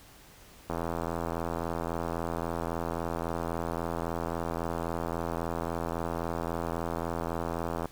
click train, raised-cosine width 1 ms, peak -18 dBFS, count 600, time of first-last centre 0.7-7.857 s, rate 83.7 Hz, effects pink hiss -54 dBFS RMS until 7.91 s

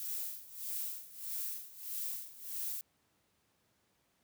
violet noise with tremolo, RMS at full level -38 dBFS, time 0-2.81 s, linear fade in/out 0 ms, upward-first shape sine, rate 1.6 Hz, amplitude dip 85%, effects pink hiss -75 dBFS RMS until 4.23 s + high-pass 80 Hz 12 dB/octave

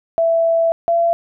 sine tone pair in turn, 663 / 677.7 Hz, E5 / E5, +10 / +48 cents, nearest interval unison, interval 38 cents, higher second, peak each -12 dBFS, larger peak neither, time 0.18-0.72 / 0.88-1.13 s, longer first, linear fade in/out 0 ms, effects none

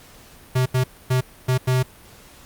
square tone bursts at uneven times, 128.2 Hz, C3, 35 cents flat, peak -17 dBFS, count 5, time 0.55-0.66 / 0.74-0.84 / 1.1-1.21 / 1.48-1.58 / 1.67-1.83 s, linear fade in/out 10 ms, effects pink hiss -47 dBFS RMS until 2.45 s + Opus 48 kbps

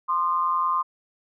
sine tone pair together, 1046.5 / 1216.6 Hz, C6 / D#6, 0 / -39 cents, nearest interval minor third, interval 261 cents, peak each -22 / -25 dBFS, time 0.08-0.83 s, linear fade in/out 20 ms, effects none

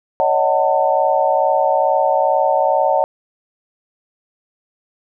sine chord, D# half-diminished seventh, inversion third, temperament just, 560 / 622.3 / 746.7 / 896 Hz, C#5 / D#5 / F#5 / A5, +18 / 0 / +16 / +31 cents, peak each -18 dBFS, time 0.2-3.04 s, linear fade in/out 0 ms, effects none

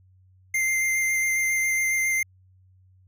square tone with vibrato, 2093 Hz, C7, in tune, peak -22 dBFS, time 0.54-2.23 s, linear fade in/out 5 ms, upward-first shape square, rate 7.3 Hz, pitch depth 9 cents each way, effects added 93 Hz sine -54 dBFS peak until 3.07 s

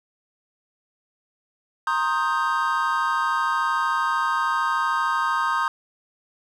triangle chord, C minor seventh, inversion third, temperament equal with one note detuned, 932.3 / 1065.4 / 1244.5 / 1568 Hz, Bb5 / C6 / Eb6 / G6, 0 / +31 / 0 / 0 cents, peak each -25 / -24 / -23 / -25 dBFS, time 1.87-5.68 s, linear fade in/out 2 ms, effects none

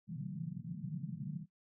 pink band-pass noise, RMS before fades -42 dBFS, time 0.07-1.46 s, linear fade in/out 50 ms, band 140 to 190 Hz, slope 48 dB/octave, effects noise-tail reverb RT60 0.1 s tail -17 dB re dry

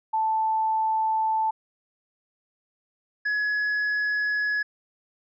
sine / triangle tone pair in turn, 880 / 1688.3 Hz, A5 / G#6, 0 / +28 cents, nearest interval major seventh, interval 1128 cents, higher second, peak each -21 dBFS, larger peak neither, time 0.13-1.51 / 3.25-4.63 s, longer neither, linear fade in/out 10 ms, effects resampled to 16000 Hz

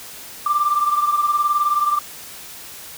sine beating tone pair, 1180 / 1199 Hz, D6 / D6, +8 / +36 cents, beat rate 19 Hz, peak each -16 / -21 dBFS, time 0.46-1.99 s, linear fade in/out 5 ms, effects tanh soft clip ceiling -9 dBFS + white hiss -37 dBFS RMS until 2.97 s

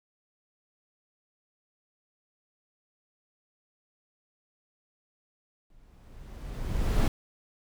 brown noise with exponential growth, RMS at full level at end -20 dBFS, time 5.7-7.08 s, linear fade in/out 2 ms, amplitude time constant 300 ms, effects none

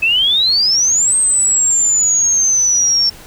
sine exponential two-way sweep, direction up then down, 2567 to 8380 to 5420 Hz, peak -10 dBFS, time 0.02-3.1 s, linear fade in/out 10 ms, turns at 1.16 s, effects pink hiss -38 dBFS RMS until 3.26 s

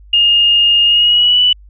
sine tone with pitch glide, 2837 to 2966 Hz, F7 to F#7, +27 to +4 cents, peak -7 dBFS, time 0.13-1.53 s, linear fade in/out 5 ms, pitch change +77 cents, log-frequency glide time 0.85-1.41 s, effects added 50 Hz sine -37 dBFS peak until 1.69 s

